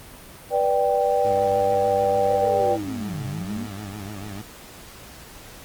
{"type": "chord", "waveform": "sine", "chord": "G major", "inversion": "first", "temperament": "just", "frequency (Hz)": [490, 588, 784], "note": ["B4", "D5", "G5"], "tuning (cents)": [-14, 2, 0], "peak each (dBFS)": -22, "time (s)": [0.5, 2.78], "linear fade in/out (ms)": 50}
{"type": "tone with vibrato", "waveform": "20% pulse", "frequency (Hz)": 101.4, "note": "G#2", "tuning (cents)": -41, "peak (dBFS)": -28, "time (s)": [1.24, 4.42], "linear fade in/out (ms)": 10, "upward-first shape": "sine", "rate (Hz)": 6.7, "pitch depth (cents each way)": 100}
{"type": "linear two-way sweep", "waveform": "sine", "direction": "down then up", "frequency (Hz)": [548, 123.47, 252], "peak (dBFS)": -28, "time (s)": [2.26, 3.68], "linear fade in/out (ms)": 50, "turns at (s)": 3.24}
{"effects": ["pink hiss -43 dBFS RMS until 5.64 s", "Opus 32 kbps"]}